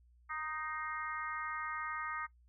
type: harmonic tone with a mistuned harmonic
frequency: 311.1 Hz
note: D#4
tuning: in tune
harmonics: 3 / 4 / 5 / 6 / 7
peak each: -47 / -40 / -47 / -46 / -47 dBFS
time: 0.29-2.27 s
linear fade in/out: 20 ms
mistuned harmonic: 7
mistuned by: -42 cents
effects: noise-tail reverb RT60 0.1 s tail -17 dB re dry + added 60 Hz sine -62 dBFS peak until 2.48 s